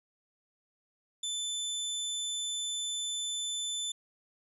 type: tone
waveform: 25% pulse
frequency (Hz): 3520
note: A7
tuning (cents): 0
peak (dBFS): -29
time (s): 1.23-3.92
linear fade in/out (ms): 5
effects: resampled to 32000 Hz